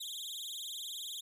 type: tone with vibrato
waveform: sawtooth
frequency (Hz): 3520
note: A7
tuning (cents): 0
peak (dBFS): -37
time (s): 0-1.21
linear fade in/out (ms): 10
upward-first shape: triangle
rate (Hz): 20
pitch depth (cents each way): 230
effects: resampled to 32000 Hz